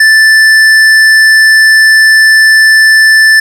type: tone with hard clipping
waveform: triangle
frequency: 1760 Hz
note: A6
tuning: in tune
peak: -3 dBFS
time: 0-3.4 s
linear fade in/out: 5 ms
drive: 14 dB
effects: none